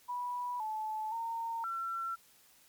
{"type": "tone with pitch steps", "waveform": "sine", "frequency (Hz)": [980, 867, 917, 1352], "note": ["B5", "A5", "A#5", "E6"], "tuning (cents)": [-14, -26, -29, 43], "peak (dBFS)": -34, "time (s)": [0.08, 2.16], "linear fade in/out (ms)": 20, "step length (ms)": 520, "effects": ["white hiss -63 dBFS RMS until 2.68 s", "MP3 96 kbps"]}